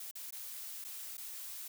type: noise with dropouts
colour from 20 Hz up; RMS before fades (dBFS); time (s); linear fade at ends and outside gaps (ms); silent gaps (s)
blue; -45; 0-1.68; 5; 0.112-0.153 / 0.308-0.324 / 0.842-0.847 / 1.171-1.178
effects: none